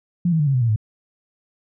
sine tone with pitch steps, 174.61 / 161.05 / 148.53 / 137 / 126.35 / 116.54 / 107.49 Hz, F3 / E3 / D3 / C#3 / B2 / A#2 / A2, 0 / -40 / +20 / -20 / +40 / 0 / -40 cents, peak -15 dBFS, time 0.25-0.761 s, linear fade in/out 5 ms, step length 73 ms, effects none

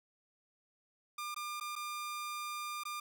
sawtooth tone with dropouts, 1200 Hz, D6, 37 cents sharp, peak -35 dBFS, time 1.18-3 s, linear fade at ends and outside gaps 5 ms, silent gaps 1.345-1.362 / 1.6-1.609 / 1.755-1.761 / 2.836-2.852 s, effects none

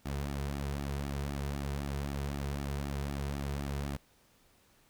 sawtooth tone with flanger, 70.4 Hz, C#2, 27 cents sharp, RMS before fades -36 dBFS, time 0.05-3.97 s, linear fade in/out 10 ms, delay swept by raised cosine 1.9 to 3.7 ms, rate 3.9 Hz, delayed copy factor -0.7, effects pink hiss -66 dBFS RMS until 4.89 s

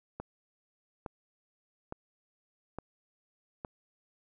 click train, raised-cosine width 1 ms, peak -24 dBFS, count 5, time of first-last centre 0.2-3.648 s, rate 1.16 Hz, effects none

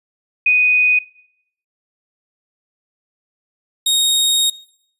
sine / sawtooth tone pair in turn, 2489 / 3737 Hz, D#7 / A#7, 0 / +4 cents, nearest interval perfect fifth, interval 704 cents, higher second, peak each -10 dBFS, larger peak neither, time 0.46-0.99 / 3.86-4.5 s, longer second, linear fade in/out 5 ms, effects noise-tail reverb RT60 0.7 s tail -20 dB re dry + resampled to 32000 Hz

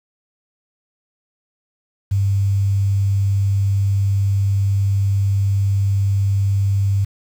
sine tone with quantisation, 98.9 Hz, G2, 16 cents sharp, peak -14 dBFS, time 2.11-7.05 s, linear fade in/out 10 ms, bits 7, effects none

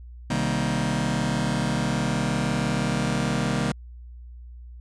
sawtooth chord, C minor seventh, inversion none, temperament just, 130.81 / 156.98 / 196.22 / 235.5 Hz, C3 / Eb3 / G3 / Bb3, 0 / +16 / +2 / +18 cents, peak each -24 dBFS, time 0.3-3.72 s, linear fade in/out 5 ms, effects added 60 Hz sine -39 dBFS peak until 4.8 s + resampled to 22050 Hz

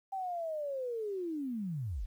sine linear sweep, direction down, 784 to 33.66 Hz, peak -34 dBFS, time 0.12-2.06 s, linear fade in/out 10 ms, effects 11-bit

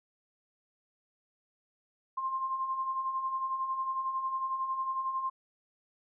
sine beating tone pair, 1046.5 / 1057.5 Hz, C6 / C6, 0 / +18 cents, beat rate 11 Hz, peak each -40 / -31 dBFS, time 2.17-5.3 s, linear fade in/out 10 ms, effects none

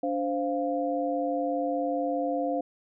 sine tone cluster, 289.2 / 521 / 696 Hz, D4 / C5 / F5, -27 / -7 / -6 cents, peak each -30 dBFS, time 0.03-2.61 s, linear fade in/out 5 ms, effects none

